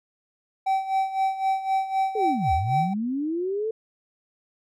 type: tone with tremolo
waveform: triangle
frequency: 770 Hz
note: G5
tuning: 31 cents flat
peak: -17 dBFS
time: 0.66-2.94 s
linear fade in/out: 10 ms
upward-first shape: sine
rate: 3.9 Hz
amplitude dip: 75%
type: linear two-way sweep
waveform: sine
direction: down then up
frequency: 452.3 to 69.3 to 452.3 Hz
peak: -24 dBFS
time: 2.15-3.71 s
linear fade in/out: 5 ms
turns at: 2.53 s
effects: none